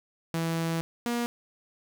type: tone pair in turn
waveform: sawtooth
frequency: 164.81 / 238.1 Hz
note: E3 / A#3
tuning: 0 / +37 cents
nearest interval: tritone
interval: 637 cents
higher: second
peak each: -23 dBFS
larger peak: neither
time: 0.34-0.81 / 1.06-1.26 s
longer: first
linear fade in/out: 0 ms
effects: 9-bit